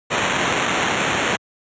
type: noise with sample-and-hold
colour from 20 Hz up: white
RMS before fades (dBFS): -20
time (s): 0.1-1.37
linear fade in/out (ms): 20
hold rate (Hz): 4900
effects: high-pass 100 Hz 12 dB/octave + resampled to 16000 Hz